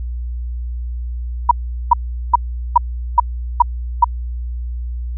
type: tone bursts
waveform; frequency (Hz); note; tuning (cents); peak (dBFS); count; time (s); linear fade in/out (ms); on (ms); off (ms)
sine; 960; B5; -49; -4; 7; 1.49-4.044; 5; 22; 400
effects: added 60 Hz sine -21 dBFS peak until 5.17 s